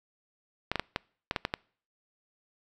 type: clicks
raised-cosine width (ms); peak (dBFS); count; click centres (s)
0.3; -12; 8; 0.716 / 0.757 / 0.796 / 0.961 / 1.311 / 1.362 / 1.451 / 1.539
effects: noise-tail reverb RT60 0.5 s tail -26 dB re dry